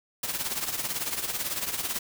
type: noise with tremolo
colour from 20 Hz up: white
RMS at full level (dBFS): -28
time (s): 0.23-1.99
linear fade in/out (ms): 5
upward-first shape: triangle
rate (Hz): 18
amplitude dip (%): 75
effects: none